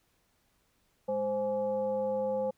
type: tone with frequency modulation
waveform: sine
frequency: 523.3 Hz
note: C5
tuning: in tune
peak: -28 dBFS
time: 1.08-2.51 s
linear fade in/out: 10 ms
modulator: 317 Hz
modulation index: 0.6
effects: pink hiss -72 dBFS RMS until 2.57 s